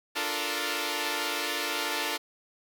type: chord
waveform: 5% pulse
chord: Bb major seventh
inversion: first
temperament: equal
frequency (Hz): 293.7 / 349.2 / 440 / 466.2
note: D4 / F4 / A4 / Bb4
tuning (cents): 0 / 0 / 0 / 0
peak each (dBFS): -23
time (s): 0.15-2.18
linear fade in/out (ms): 20
effects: none